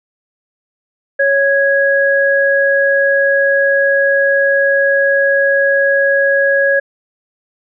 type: tone pair together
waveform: sine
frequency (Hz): 554.4 / 1659.3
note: C#5 / G#6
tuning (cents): 0 / -2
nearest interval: octave + perfect fifth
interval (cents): 1898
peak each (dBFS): -12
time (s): 1.19-6.8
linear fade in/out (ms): 10
effects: none